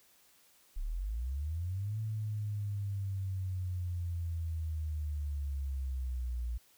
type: linear two-way sweep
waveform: sine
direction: up then down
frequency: 30.87 to 110 to 57.9 Hz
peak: -33 dBFS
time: 0.76-6.58 s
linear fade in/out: 10 ms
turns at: 1.99 s
effects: white hiss -65 dBFS RMS until 6.77 s